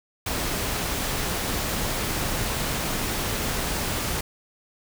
pink noise, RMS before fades -27 dBFS, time 0.26-4.21 s, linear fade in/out 5 ms, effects none

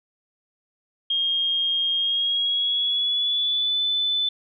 sine tone with pitch glide, 3235 to 3507 Hz, G#7 to A7, -46 to -6 cents, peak -20 dBFS, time 1.1-4.29 s, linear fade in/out 5 ms, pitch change +140 cents, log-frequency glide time 1.96-3.81 s, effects none

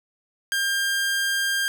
sawtooth tone, 1600 Hz, G6, 35 cents sharp, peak -18 dBFS, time 0.52-1.68 s, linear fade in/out 0 ms, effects none

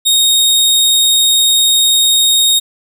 sawtooth tone, 3727 Hz, A#7, 1 cent flat, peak -5 dBFS, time 0.05-2.6 s, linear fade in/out 20 ms, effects none

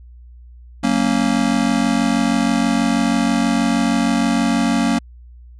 square chord, F# major, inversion none, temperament just, 185 / 231.2 / 277.5 Hz, F#3 / A#3 / C#4, 0 / -14 / +2 cents, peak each -23 / -18 / -20 dBFS, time 0.83-4.99 s, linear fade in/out 10 ms, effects added 60 Hz sine -38 dBFS peak until 5.59 s + resampled to 22050 Hz

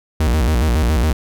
45% pulse tone with vibrato, 67.8 Hz, C#2, 38 cents flat, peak -13 dBFS, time 0.2-1.13 s, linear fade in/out 5 ms, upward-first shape square, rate 7.2 Hz, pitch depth 250 cents each way, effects none

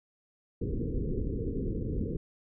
pink low-pass noise, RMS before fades -32 dBFS, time 0.61-2.17 s, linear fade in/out 5 ms, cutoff 490 Hz, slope 96 dB/octave, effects none

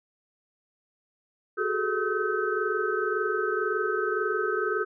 sine tone cluster, 371.5 / 416.5 / 438.4 / 1280 / 1535 Hz, F#4 / G#4 / A4 / D#6 / G6, +7 / +5 / -6 / +49 / -37 cents, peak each -31 dBFS, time 1.57-4.85 s, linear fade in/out 20 ms, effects none

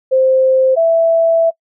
sine tone pair in turn, 523.3 / 660.9 Hz, C5 / E5, 0 / +4 cents, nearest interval major third, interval 404 cents, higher second, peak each -8 dBFS, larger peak neither, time 0.11-0.76 / 0.76-1.51 s, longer second, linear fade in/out 20 ms, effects noise-tail reverb RT60 0.1 s tail -25 dB re dry

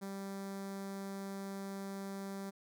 sawtooth tone with notch filter, 196 Hz, G3, in tune, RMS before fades -43 dBFS, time 0.01-2.51 s, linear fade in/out 20 ms, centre 2800 Hz, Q 1.3, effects none

